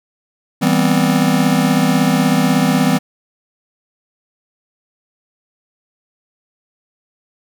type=chord; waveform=square; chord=C major seventh; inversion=first; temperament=just; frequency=163.52 / 196.22 / 245.3 / 261.6 Hz; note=E3 / G3 / B3 / C4; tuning=-14 / +2 / -12 / 0 cents; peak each=-18 dBFS; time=0.61-2.99 s; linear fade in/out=20 ms; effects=none